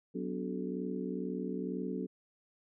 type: harmonic tone with a mistuned harmonic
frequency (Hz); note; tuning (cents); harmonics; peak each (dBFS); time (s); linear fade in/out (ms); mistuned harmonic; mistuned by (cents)
62; B1; +7; 3 / 4 / 5 / 6 / 7; -39 / -40 / -41 / -42 / -42; 0.14-2.07; 20; 5; -120
effects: none